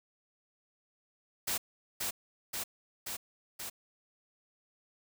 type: noise with echo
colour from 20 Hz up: white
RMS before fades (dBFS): -33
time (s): 1.47-1.58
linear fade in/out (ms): 10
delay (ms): 530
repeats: 4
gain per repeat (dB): -2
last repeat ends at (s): 3.7
effects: none